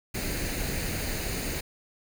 pink noise with comb filter, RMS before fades -31 dBFS, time 0.14-1.61 s, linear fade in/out 10 ms, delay 0.45 ms, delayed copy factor +0.55, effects none

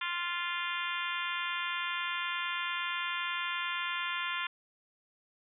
harmonic tone, 348.4 Hz, F4, 4 cents flat, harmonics 3 / 4 / 5 / 6 / 7 / 8 / 9 / 10, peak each -38 / -39 / -40 / -41 / -41 / -42 / -43 / -43 dBFS, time 0.01-4.47 s, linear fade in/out 5 ms, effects none

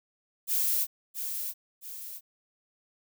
violet noise with echo, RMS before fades -27 dBFS, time 0.47-0.87 s, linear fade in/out 50 ms, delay 670 ms, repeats 2, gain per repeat -7 dB, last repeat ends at 2.21 s, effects none

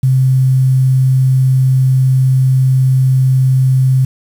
sine tone with quantisation, 130.81 Hz, C3, in tune, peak -7 dBFS, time 0.03-4.05 s, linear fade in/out 5 ms, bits 6, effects none

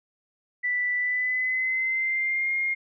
sine tone with pitch glide, 1975.5 to 2130 Hz, B6 to C7, 0 to +30 cents, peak -23 dBFS, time 0.63-2.75 s, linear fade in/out 20 ms, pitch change +130 cents, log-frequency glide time 0.97-2.53 s, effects none

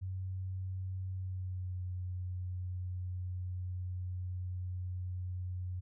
sine tone with pitch glide, 93.6 to 90.94 Hz, F#2 to F#2, +20 to -29 cents, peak -36 dBFS, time 0.01-5.81 s, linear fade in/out 20 ms, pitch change -49 cents, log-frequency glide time 1.15-1.81 s, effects none

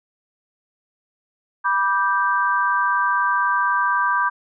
sine chord, G major, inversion first, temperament just, 980 / 1176 / 1568 Hz, B5 / D6 / G6, -14 / +2 / 0 cents, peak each -21 dBFS, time 1.64-4.3 s, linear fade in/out 20 ms, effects none

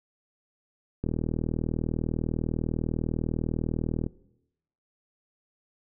click train, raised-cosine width 3 ms, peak -16 dBFS, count 122, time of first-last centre 1.04-4.065 s, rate 40 Hz, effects noise-tail reverb RT60 0.8 s tail -19 dB re dry

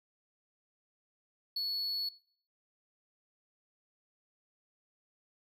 triangle tone, 4400 Hz, C#8, 14 cents flat, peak -31 dBFS, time 1.56-2.09 s, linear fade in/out 5 ms, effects noise-tail reverb RT60 0.5 s tail -18 dB re dry

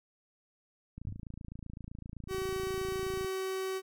click train, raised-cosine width 5 ms, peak -31 dBFS, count 64, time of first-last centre 0.98-3.246 s, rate 27.8 Hz
sine tone with exponential decay, 99.8 Hz, G2, 32 cents sharp, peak -29 dBFS, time 1.07-1.2 s, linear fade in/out 0 ms, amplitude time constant 28 ms
45% pulse tone, 379.6 Hz, F#4, 44 cents sharp, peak -33 dBFS, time 2.28-3.82 s, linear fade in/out 50 ms
effects none

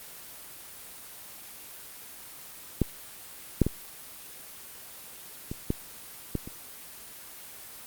clicks, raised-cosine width 3 ms, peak -9 / -6 / -13 / -19 / -12 / -15 / -25 dBFS, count 7, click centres 2.817 / 3.617 / 3.666 / 5.515 / 5.704 / 6.353 / 6.475 s, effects white hiss -45 dBFS RMS until 7.86 s + Opus 24 kbps

